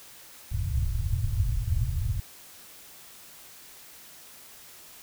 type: low-pass noise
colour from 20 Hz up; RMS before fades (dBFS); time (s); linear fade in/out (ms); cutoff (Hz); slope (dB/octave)
white; -27; 0.51-2.2; 5; 120; 48
effects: white hiss -49 dBFS RMS until 5.02 s